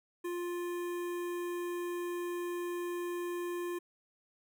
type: tone with notch filter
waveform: square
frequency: 350 Hz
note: F4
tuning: 4 cents sharp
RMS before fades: -37 dBFS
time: 0.24-3.79 s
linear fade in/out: 10 ms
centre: 4600 Hz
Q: 0.86
effects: none